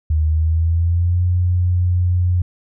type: tone with pitch glide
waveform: sine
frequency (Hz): 77.78 to 89.35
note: D#2 to F2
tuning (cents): 0 to +40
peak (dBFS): -13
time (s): 0.1-2.42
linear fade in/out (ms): 5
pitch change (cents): +240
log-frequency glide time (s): 0.26-1.23
effects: none